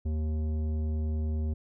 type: tone with tanh clipping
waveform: triangle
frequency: 77.5 Hz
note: D#2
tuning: 6 cents flat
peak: -29 dBFS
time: 0.05-1.54 s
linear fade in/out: 10 ms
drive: 16 dB
effects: none